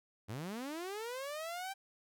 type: linear sweep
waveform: sawtooth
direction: up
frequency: 93.7 to 790 Hz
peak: -36 dBFS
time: 0.28-1.74 s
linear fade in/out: 20 ms
effects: none